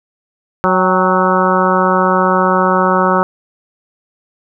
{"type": "harmonic tone with a mistuned harmonic", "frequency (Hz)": 185, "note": "F#3", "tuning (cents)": 0, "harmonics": [1, 2, 3, 4, 5, 6, 7, 8], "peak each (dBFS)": [-17, -18, -17, -21, -17, -18, -16, -22], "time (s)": [0.64, 3.23], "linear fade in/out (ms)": 0, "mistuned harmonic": 4, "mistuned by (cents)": 57, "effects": []}